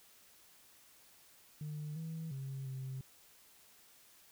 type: tone with pitch steps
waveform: sine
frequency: 150.5 / 161.8 / 135 / 132 Hz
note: D3 / E3 / C#3 / C3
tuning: +43 / -32 / -45 / +16 cents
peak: -38 dBFS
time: 1.61-3.01 s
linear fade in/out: 2 ms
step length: 350 ms
effects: tanh soft clip ceiling -37 dBFS + white hiss -63 dBFS RMS until 4.31 s